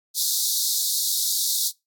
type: high-pass noise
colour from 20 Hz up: pink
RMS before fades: -23 dBFS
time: 0.14-1.72 s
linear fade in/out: 50 ms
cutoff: 3700 Hz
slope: 96 dB/octave
effects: noise-tail reverb RT60 0.2 s tail -22 dB re dry + AAC 64 kbps